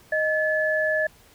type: tone pair together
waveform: sine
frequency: 622.3 / 1722.9 Hz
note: D#5 / A6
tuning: 0 / -37 cents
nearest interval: octave + tritone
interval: 1763 cents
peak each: -23 dBFS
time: 0.12-1.07 s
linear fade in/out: 5 ms
effects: pink hiss -54 dBFS RMS until 1.34 s